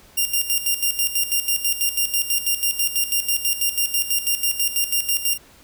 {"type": "tone with tremolo", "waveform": "5% pulse", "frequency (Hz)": 2794, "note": "F7", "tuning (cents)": 0, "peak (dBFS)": -8, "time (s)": [0.17, 5.38], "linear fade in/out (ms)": 10, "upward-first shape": "square", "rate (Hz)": 6.1, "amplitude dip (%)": 70, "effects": ["pink hiss -50 dBFS RMS until 5.63 s"]}